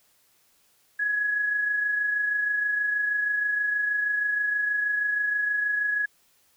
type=tone pair together; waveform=sine; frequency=1676 / 1702.3 Hz; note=G#6 / G#6; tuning=+15 / +42 cents; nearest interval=unison; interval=27 cents; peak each=-23 / -35 dBFS; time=0.99-6.06 s; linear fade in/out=10 ms; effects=white hiss -64 dBFS RMS until 6.56 s